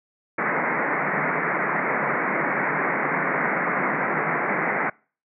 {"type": "band-pass noise", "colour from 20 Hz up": "white", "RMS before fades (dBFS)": -24, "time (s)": [0.38, 4.9], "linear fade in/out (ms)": 5, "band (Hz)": [140, 2200], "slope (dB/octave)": 96, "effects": ["noise-tail reverb RT60 0.4 s tail -26 dB re dry"]}